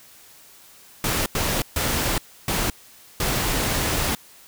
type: noise bursts at uneven times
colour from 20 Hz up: pink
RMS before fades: -23 dBFS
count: 5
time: 1.04-1.26 / 1.35-1.62 / 1.76-2.18 / 2.48-2.7 / 3.2-4.15 s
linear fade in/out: 2 ms
effects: white hiss -49 dBFS RMS until 4.47 s